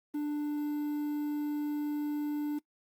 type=tone with quantisation; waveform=triangle; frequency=295.7 Hz; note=D4; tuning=12 cents sharp; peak=-28 dBFS; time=0.14-2.59 s; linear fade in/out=10 ms; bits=9; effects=noise-tail reverb RT60 0.1 s tail -21 dB re dry + Opus 32 kbps